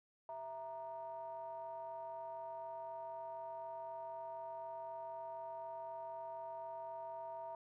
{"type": "ring-modulated tone", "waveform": "triangle", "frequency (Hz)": 136.5, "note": "C#3", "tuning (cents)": -26, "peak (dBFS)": -39, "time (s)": [0.29, 7.55], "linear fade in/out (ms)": 2, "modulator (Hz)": 797, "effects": []}